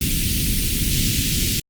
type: band-stop noise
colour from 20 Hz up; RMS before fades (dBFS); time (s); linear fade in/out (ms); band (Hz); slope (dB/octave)
pink; -20; 0.01-1.6; 5; 280 to 2600; 24
effects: Opus 32 kbps